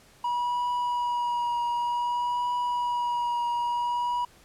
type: tone with vibrato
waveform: triangle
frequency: 965 Hz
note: B5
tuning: 40 cents flat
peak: -23 dBFS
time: 0.24-4.25 s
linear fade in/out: 5 ms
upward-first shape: triangle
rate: 0.54 Hz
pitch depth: 20 cents each way
effects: pink hiss -56 dBFS RMS until 4.44 s + low-pass 12000 Hz 12 dB/octave